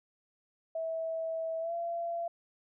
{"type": "tone with pitch glide", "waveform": "sine", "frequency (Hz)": [651, 680.6], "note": ["E5", "F5"], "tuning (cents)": [-22, -45], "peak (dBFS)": -32, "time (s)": [0.75, 2.28], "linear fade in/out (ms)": 5, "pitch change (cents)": 77, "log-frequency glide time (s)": [1.6, 1.73], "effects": []}